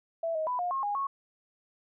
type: tone with pitch steps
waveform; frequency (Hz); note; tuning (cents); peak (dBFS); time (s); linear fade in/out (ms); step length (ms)
sine; 662 / 630 / 994 / 712 / 1077 / 820 / 1100; E5 / D#5 / B5 / F5 / C6 / G#5 / C#6; +7 / +21 / +11 / +33 / +50 / -22 / -14; -28; 0.23-1.07; 5; 120
effects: none